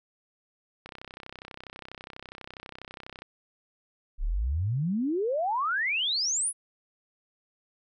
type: click train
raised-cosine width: 0.3 ms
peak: -25 dBFS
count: 77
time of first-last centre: 0.86-3.22 s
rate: 32.2 Hz
type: exponential sweep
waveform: sine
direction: up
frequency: 30.87 to 10800 Hz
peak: -25 dBFS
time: 4.18-6.53 s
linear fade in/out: 50 ms
effects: none